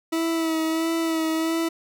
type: tone with vibrato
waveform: 40% pulse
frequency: 324.7 Hz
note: E4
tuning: 26 cents flat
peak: -21 dBFS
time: 0.12-1.69 s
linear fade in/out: 10 ms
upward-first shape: sine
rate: 1.5 Hz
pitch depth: 28 cents each way
effects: none